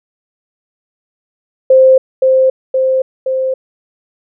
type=tone with echo; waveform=sine; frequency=523.3 Hz; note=C5; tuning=in tune; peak=-3 dBFS; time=1.7-1.98 s; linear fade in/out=5 ms; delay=520 ms; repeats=3; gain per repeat=-3 dB; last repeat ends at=3.54 s; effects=none